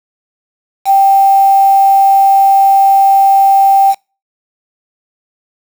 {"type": "tone with quantisation", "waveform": "sine", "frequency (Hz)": 784, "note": "G5", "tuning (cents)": 0, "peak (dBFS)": -4, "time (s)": [0.85, 3.95], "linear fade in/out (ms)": 50, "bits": 4, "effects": ["noise-tail reverb RT60 0.3 s tail -26 dB re dry"]}